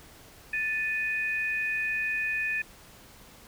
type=tone pair together; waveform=sine; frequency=1759 / 2485 Hz; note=A6 / D#7; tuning=-1 / -3 cents; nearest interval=tritone; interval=598 cents; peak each=-30 / -29 dBFS; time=0.53-2.62 s; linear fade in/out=5 ms; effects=pink hiss -52 dBFS RMS until 3.47 s